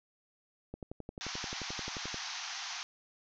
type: click train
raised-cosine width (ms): 2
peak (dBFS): -28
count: 17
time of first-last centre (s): 0.74-2.144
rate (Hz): 11.4
type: band-pass noise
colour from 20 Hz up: white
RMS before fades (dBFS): -41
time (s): 1.21-2.83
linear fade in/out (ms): 0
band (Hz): 700 to 6400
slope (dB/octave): 96
effects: none